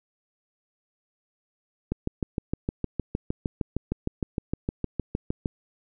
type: click train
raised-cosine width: 3 ms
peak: -13 dBFS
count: 24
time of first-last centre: 1.92-5.458 s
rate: 6.5 Hz
effects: none